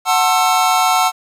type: chord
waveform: square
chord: F# half-diminished seventh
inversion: none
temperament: just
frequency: 740 / 888 / 1065.6 / 1332 Hz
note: F#5 / A5 / C6 / E6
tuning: 0 / +16 / +31 / +18 cents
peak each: -16 / -19 / -22 / -18 dBFS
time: 0.05-1.12 s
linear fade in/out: 50 ms
effects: resampled to 32000 Hz + 8-bit